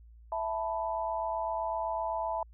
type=chord; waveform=sine; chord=E suspended fourth; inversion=none; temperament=equal; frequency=659.3 / 880 / 987.8 Hz; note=E5 / A5 / B5; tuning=0 / 0 / 0 cents; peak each=-34 / -34 / -36 dBFS; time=0.32-2.43 s; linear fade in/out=2 ms; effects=added 57 Hz sine -51 dBFS peak until 2.53 s